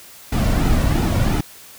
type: noise with flanger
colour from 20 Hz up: brown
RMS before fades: -17 dBFS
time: 0.32-1.41 s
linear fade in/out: 5 ms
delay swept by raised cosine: 1.8 to 2.47 ms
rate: 2.9 Hz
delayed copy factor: -0.55
effects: white hiss -42 dBFS RMS until 1.78 s